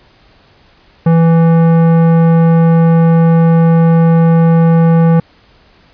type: tone with tanh clipping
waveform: sine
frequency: 165.4 Hz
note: E3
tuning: 6 cents sharp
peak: -7 dBFS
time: 1.06-5.2 s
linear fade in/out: 5 ms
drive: 15 dB
effects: pink hiss -47 dBFS RMS until 5.93 s + resampled to 11025 Hz